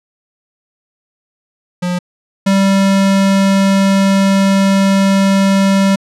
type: tone pair in turn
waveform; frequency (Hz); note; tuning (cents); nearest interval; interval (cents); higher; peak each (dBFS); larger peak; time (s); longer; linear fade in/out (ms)
square; 178.4 / 195.13; F3 / G3; +37 / -8; major second; 155; second; -15 / -9; second; 1.82-1.99 / 2.46-5.96; second; 10
effects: low-pass 9000 Hz 12 dB/octave